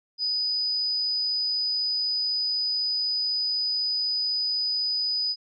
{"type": "tone", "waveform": "sine", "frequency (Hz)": 4978, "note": "D#8", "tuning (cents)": 0, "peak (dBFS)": -23, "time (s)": [0.18, 5.36], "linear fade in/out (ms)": 50, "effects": ["MP3 64 kbps"]}